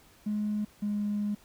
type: tone pair in turn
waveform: triangle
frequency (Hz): 210 / 206.9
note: G#3 / G#3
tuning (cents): +19 / -6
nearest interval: unison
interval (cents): 25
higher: first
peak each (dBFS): -24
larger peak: neither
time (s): 0.26-0.65 / 0.82-1.35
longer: second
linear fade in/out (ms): 10
effects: tanh soft clip ceiling -25 dBFS + pink hiss -59 dBFS RMS until 1.44 s